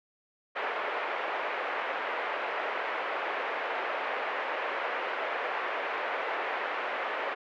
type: band-pass noise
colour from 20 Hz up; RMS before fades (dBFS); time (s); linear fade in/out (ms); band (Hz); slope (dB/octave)
pink; -33; 0.55-7.35; 20; 480 to 2400; 24
effects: none